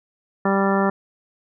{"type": "harmonic tone", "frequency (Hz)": 196, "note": "G3", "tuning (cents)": 0, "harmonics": [1, 2, 3, 4, 5, 6, 7, 9], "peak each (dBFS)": [-20, -23, -25, -26, -27, -28, -28, -30], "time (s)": [0.45, 0.9], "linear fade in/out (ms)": 5, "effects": []}